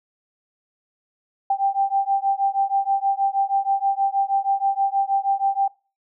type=beating tone pair; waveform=sine; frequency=784 / 790.3 Hz; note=G5 / G5; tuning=0 / +14 cents; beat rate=6.3 Hz; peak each=-21 dBFS; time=1.5-5.68 s; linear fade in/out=5 ms; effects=noise-tail reverb RT60 0.3 s tail -20 dB re dry